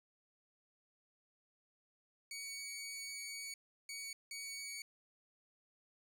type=tone bursts at uneven times; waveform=15% pulse; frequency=2249 Hz; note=C#7; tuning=24 cents sharp; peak=-37 dBFS; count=3; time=2.31-3.54 / 3.89-4.13 / 4.31-4.82 s; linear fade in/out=2 ms; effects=none